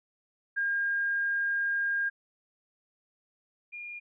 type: tone pair in turn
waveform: sine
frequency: 1614 / 2418 Hz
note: G#6 / D7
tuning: -50 / +50 cents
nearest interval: perfect fifth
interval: 700 cents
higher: second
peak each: -26 / -38 dBFS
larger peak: first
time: 0.56-2.1 / 3.72-4 s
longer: first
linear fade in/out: 20 ms
effects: none